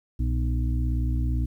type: harmonic tone with a mistuned harmonic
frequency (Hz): 61.74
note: B1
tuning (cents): 0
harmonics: 1 / 2 / 4 / 5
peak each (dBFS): -23 / -29 / -35 / -37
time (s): 0.19-1.46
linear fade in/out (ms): 10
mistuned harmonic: 2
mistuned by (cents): -58
effects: 10-bit